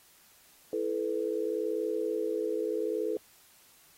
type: chord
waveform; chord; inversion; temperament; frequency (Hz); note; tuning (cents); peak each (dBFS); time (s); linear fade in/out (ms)
sine; E suspended fourth; none; equal with one note detuned; 329.6 / 433.2 / 493.9; E4 / A4 / B4; 0 / -27 / 0; -35 / -31 / -34; 0.73-3.17; 2
effects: white hiss -60 dBFS RMS until 3.97 s + AAC 48 kbps